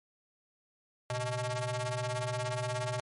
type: ring-modulated tone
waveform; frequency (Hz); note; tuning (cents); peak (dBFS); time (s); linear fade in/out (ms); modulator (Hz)
sawtooth; 251.6; B3; +32; -25; 1.1-3; 2; 369
effects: MP3 48 kbps